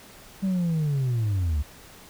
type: linear sweep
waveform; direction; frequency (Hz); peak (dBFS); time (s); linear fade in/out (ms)
sine; down; 196 to 68.2; -19; 0.42-1.63; 20
effects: tanh soft clip ceiling -21 dBFS + pink hiss -48 dBFS RMS until 2.09 s